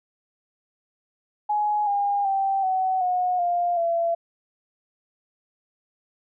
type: tone with pitch steps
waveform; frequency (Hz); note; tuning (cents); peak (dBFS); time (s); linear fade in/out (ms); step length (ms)
sine; 838 / 808.5 / 780.1 / 752.6 / 726.2 / 700.6 / 676; G#5 / G#5 / G5 / F#5 / F#5 / F5 / E5; +15 / -47 / -9 / +29 / -33 / +5 / +43; -20; 1.49-4.15; 10; 380
effects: none